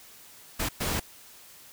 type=noise bursts at uneven times; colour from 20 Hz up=pink; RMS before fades=-29 dBFS; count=2; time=0.59-0.69 / 0.8-1 s; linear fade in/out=10 ms; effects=white hiss -51 dBFS RMS until 1.72 s